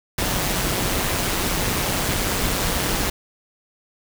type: noise with amplitude modulation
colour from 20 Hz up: pink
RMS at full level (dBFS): -20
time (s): 0.18-3.1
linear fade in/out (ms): 5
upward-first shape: sine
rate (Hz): 190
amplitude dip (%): 55
effects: none